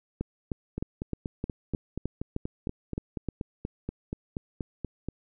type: two click trains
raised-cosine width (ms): 3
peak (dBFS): -19 / -17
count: 19 / 11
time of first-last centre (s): 0.78-5.086 / 0.21-3.287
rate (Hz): 4.18 / 3.25
effects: none